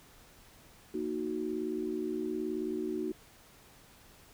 sine chord, D# minor, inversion second, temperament equal, 233.1 / 311.1 / 370 Hz, A#3 / D#4 / F#4, 0 / 0 / 0 cents, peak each -39 / -36 / -35 dBFS, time 0.94-3.12 s, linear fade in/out 5 ms, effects pink hiss -58 dBFS RMS until 4.33 s

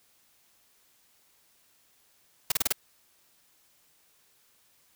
white noise bursts, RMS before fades -24 dBFS, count 5, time 2.5-2.724 s, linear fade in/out 5 ms, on 20 ms, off 31 ms, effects white hiss -65 dBFS RMS until 4.95 s

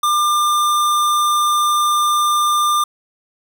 square tone, 1197 Hz, D6, 33 cents sharp, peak -14 dBFS, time 0.03-2.84 s, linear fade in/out 5 ms, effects none

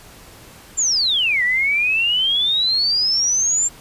sine exponential two-way sweep, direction down then up, 7430 to 1918 to 7430 Hz, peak -15 dBFS, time 0.77-3.69 s, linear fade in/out 20 ms, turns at 1.43 s, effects pink hiss -43 dBFS RMS until 3.8 s + resampled to 32000 Hz

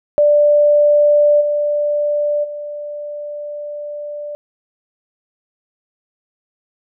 sine tone with level steps, 589 Hz, D5, 5 cents sharp, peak -8 / -14 / -24 dBFS, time 0.18-4.35 s, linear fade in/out 0 ms, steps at 1.4 / 2.43 s, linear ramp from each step 20 ms, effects none

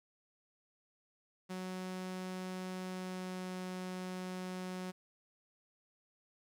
sawtooth tone with pitch glide, 185 to 183.93 Hz, F#3 to F#3, 0 to -10 cents, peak -36 dBFS, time 1.49-4.92 s, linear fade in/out 20 ms, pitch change -10 cents, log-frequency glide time 2.81-3.59 s, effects low-pass 11000 Hz 12 dB/octave + 11-bit

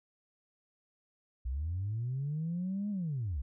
sine linear two-way sweep, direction up then down, 58.27 to 209.9 to 58.27 Hz, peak -31 dBFS, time 1.45-3.42 s, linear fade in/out 10 ms, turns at 2.9 s, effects tanh soft clip ceiling -28 dBFS

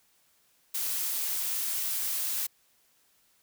blue noise, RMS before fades -31 dBFS, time 0.74-2.47 s, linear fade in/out 10 ms, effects white hiss -67 dBFS RMS until 3.42 s

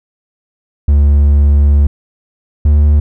triangle tone pair in turn, 71.9 / 73.96 Hz, D2 / D2, -36 / +13 cents, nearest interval unison, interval 49 cents, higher second, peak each -3 dBFS, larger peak neither, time 0.88-1.87 / 2.65-3 s, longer first, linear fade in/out 5 ms, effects none

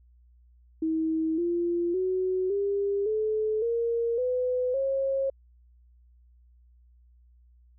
sine tone with pitch steps, 320 / 345 / 371.9 / 400.9 / 432.1 / 465.8 / 502.1 / 541.3 Hz, D#4 / F4 / F#4 / G4 / A4 / A#4 / B4 / C#5, +49 / -21 / +9 / +39 / -31 / -1 / +29 / -41 cents, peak -24 dBFS, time 0.82-5.3 s, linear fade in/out 5 ms, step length 560 ms, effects added 60 Hz sine -55 dBFS peak until 7.78 s

